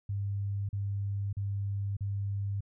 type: tone bursts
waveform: sine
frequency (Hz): 100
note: G2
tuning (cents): +35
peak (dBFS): -30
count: 4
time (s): 0.09-2.607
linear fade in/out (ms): 5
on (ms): 600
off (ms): 39
effects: none